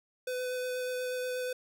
square tone with vibrato, 503 Hz, B4, 32 cents sharp, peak -33 dBFS, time 0.27-1.53 s, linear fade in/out 5 ms, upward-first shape sine, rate 8.3 Hz, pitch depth 10 cents each way, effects none

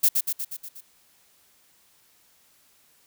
violet noise with echo, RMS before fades -18 dBFS, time 0.03-0.09 s, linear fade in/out 10 ms, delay 120 ms, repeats 6, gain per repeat -4 dB, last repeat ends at 0.81 s, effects white hiss -61 dBFS RMS until 3.06 s

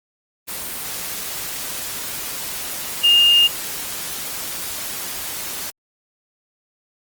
sine tone in noise, 2826 Hz, F7, 20 cents sharp, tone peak -10 dBFS, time 3.03-3.48 s, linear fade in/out 20 ms, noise white, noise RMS -28 dBFS, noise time 0.47-5.71 s, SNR +15 dB, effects Opus 24 kbps

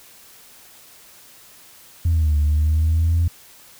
sine exponential two-way sweep, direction down then up, 85.3 to 73.42 to 85.3 Hz, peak -13 dBFS, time 2.05-3.28 s, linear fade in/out 5 ms, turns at 2.37 s, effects tanh soft clip ceiling -12 dBFS + white hiss -47 dBFS RMS until 3.79 s

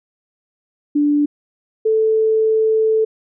sine tone pair in turn, 292.7 / 439.6 Hz, D4 / A4, -6 / -2 cents, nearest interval perfect fifth, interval 704 cents, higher second, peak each -12 dBFS, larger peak neither, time 0.95-1.26 / 1.85-3.05 s, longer second, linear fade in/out 10 ms, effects none

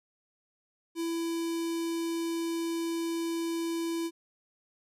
square tone with notch filter, 333 Hz, E4, 18 cents sharp, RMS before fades -32 dBFS, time 0.95-4.11 s, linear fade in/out 50 ms, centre 1400 Hz, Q 0.99, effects resampled to 32000 Hz

